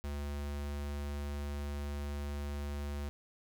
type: tone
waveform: square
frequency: 72.1 Hz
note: D2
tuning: 31 cents flat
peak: -37 dBFS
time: 0.04-3.09 s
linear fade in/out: 0 ms
effects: none